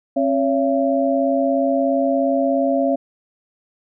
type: tone cluster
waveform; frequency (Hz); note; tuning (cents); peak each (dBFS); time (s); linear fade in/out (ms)
sine; 269.2 / 560 / 677; C4 / C#5 / E5; +49 / +18 / +46; -19 / -20 / -20; 0.16-2.96; 10
effects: none